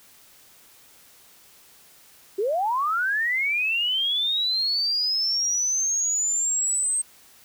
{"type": "linear sweep", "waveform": "sine", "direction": "up", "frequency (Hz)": [366.7, 8372], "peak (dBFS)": -21, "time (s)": [2.38, 7.02], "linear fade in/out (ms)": 10, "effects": ["white hiss -53 dBFS RMS until 7.44 s"]}